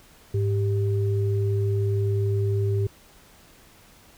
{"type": "tone pair together", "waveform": "sine", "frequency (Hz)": [103.8, 392.8], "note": ["G#2", "G4"], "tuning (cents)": [0, 4], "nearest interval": "octave + major seventh", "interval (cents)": 2304, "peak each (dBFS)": [-21, -28], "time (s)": [0.34, 2.87], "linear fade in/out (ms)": 5, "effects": ["pink hiss -53 dBFS RMS until 4.17 s"]}